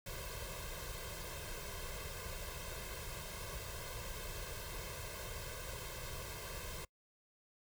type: noise with comb filter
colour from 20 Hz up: pink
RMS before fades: -45 dBFS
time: 0.06-6.85 s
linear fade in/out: 5 ms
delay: 1.9 ms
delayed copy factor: +0.95
effects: noise-tail reverb RT60 0.1 s tail -25 dB re dry